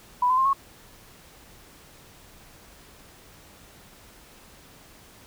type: tone with pitch steps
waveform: sine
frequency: 987.8 / 1022.6 / 1058.7 / 1096 Hz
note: B5 / C6 / C6 / C#6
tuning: 0 / -40 / +20 / -20 cents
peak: -18 dBFS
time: 0.22-0.532 s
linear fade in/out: 5 ms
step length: 78 ms
effects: pink hiss -51 dBFS RMS until 5.26 s